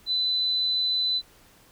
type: tone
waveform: sine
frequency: 4007 Hz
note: B7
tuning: 24 cents sharp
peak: -22 dBFS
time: 0.06-1.22 s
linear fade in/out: 50 ms
effects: pink hiss -56 dBFS RMS until 1.71 s